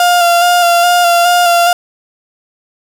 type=tone with vibrato; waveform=35% pulse; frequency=698.5 Hz; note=F5; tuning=in tune; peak=-5 dBFS; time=0-1.73 s; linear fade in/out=2 ms; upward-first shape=square; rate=2.4 Hz; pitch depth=20 cents each way; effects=none